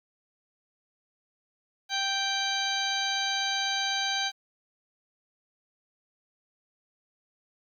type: harmonic tone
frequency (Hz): 784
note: G5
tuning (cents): 0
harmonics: 1 / 2 / 3 / 4 / 5 / 6 / 8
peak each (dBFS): -33 / -33 / -37 / -34 / -32 / -36 / -38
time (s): 1.89-4.32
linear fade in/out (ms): 50
effects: 10-bit